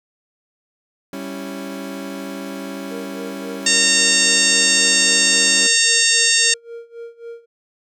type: chord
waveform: 30% pulse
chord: C# diminished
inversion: second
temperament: equal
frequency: 196 / 277.2 / 329.6 Hz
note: G3 / C#4 / E4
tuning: 0 / 0 / 0 cents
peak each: -29 / -27 / -33 dBFS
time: 1.13-5.67 s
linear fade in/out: 2 ms
type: tone with tremolo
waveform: triangle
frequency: 466.2 Hz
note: A#4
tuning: in tune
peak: -27 dBFS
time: 2.9-7.46 s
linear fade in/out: 20 ms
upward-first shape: sine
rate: 3.7 Hz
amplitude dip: 90%
type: harmonic tone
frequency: 916 Hz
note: A#5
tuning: 31 cents flat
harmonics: 2 / 3 / 4 / 5 / 6 / 7 / 8 / 9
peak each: -21 / -21 / -21 / -21 / -21 / -21 / -21 / -21 dBFS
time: 3.66-6.54 s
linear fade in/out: 5 ms
effects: none